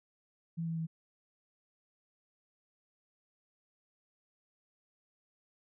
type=tone with pitch steps; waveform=sine; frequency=166 / 164.19 / 162.4 Hz; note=E3 / E3 / E3; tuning=+12 / -7 / -26 cents; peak=-33 dBFS; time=0.57-0.87 s; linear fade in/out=20 ms; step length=100 ms; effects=none